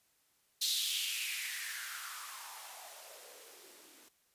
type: noise with band-pass filter sweep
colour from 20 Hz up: violet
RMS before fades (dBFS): -41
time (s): 0.61-4.09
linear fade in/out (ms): 10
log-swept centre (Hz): 4100 to 270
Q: 4.1
effects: white hiss -73 dBFS RMS until 4.34 s + resampled to 32000 Hz